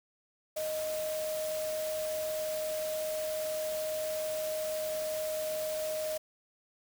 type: tone in noise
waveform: sine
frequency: 622.3 Hz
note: D#5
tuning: in tune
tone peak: -32 dBFS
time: 0.56-6.18 s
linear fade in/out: 10 ms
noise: white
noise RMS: -42 dBFS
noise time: 0.56-6.18 s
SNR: +7 dB
effects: none